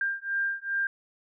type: beating tone pair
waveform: sine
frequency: 1593 / 1595.5 Hz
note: G6 / G6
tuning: +27 / +30 cents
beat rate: 2.5 Hz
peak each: -30 dBFS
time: 0.01-0.87 s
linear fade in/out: 2 ms
effects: none